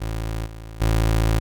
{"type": "tone with level steps", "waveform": "25% pulse", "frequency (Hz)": 55, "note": "A1", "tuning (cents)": 0, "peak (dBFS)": [-21, -31, -13], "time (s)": [0, 1.4], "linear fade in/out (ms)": 20, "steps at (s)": [0.45, 0.8], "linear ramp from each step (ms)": 20, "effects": []}